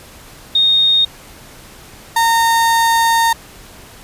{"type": "tone pair in turn", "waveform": ["sine", "35% pulse"], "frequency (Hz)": [3700, 917.8], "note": ["A#7", "A#5"], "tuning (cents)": [-14, -27], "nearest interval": "2 octaves", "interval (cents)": 2413, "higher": "first", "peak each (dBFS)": -9, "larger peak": "neither", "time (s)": [[0.55, 1.05], [2.16, 3.33]], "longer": "second", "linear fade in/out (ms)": 5, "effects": ["pink hiss -39 dBFS RMS until 4.03 s", "resampled to 32000 Hz"]}